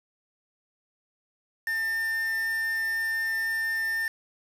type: tone with quantisation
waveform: triangle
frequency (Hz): 1799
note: A6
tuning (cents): +38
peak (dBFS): -24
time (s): 1.67-4.08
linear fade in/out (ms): 2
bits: 6
effects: low-pass 12000 Hz 12 dB/octave